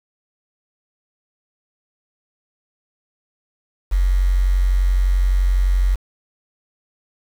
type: tone with quantisation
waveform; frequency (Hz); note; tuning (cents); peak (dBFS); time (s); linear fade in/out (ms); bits
sine; 45.86; F#1; -15; -13; 3.91-5.96; 20; 6
effects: none